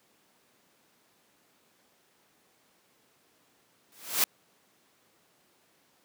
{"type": "noise with exponential growth", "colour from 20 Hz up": "white", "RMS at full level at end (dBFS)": -21, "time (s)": [3.92, 4.24], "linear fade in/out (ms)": 1, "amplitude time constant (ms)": 68, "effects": ["pink hiss -66 dBFS RMS until 6.04 s", "high-pass 200 Hz 12 dB/octave"]}